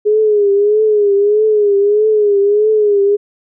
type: tone with vibrato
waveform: sine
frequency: 415.9 Hz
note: G#4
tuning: 2 cents sharp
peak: -8 dBFS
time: 0.05-3.17 s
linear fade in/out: 20 ms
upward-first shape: triangle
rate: 1.6 Hz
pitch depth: 86 cents each way
effects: none